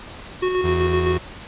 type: tone with tremolo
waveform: square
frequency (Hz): 367.4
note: F#4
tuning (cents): -12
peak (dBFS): -18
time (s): 0.42-1.18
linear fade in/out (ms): 10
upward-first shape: square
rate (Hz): 7.8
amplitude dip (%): 35
type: tone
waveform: 30% pulse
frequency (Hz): 84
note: E2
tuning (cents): +33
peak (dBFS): -19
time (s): 0.63-1.19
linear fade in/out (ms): 20
effects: pink hiss -38 dBFS RMS until 1.47 s + resampled to 8000 Hz